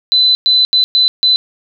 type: tone bursts at uneven times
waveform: sine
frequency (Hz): 4016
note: B7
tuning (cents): +28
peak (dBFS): -7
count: 5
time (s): 0.12-0.35 / 0.46-0.65 / 0.73-0.84 / 0.95-1.08 / 1.23-1.36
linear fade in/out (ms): 0
effects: none